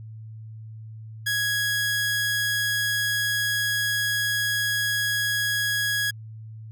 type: tone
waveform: sawtooth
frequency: 1663 Hz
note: G#6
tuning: 2 cents sharp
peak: -19 dBFS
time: 1.26-6.11 s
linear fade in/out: 10 ms
effects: added 110 Hz sine -37 dBFS peak until 6.71 s